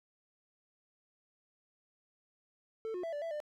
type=tone with pitch steps; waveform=triangle; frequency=444.5 / 360.5 / 663 / 584 / 663 / 598 Hz; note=A4 / F#4 / E5 / D5 / E5 / D5; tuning=+18 / -45 / +10 / -10 / +10 / +31 cents; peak=-34 dBFS; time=2.85-3.402 s; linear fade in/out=0 ms; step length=92 ms; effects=none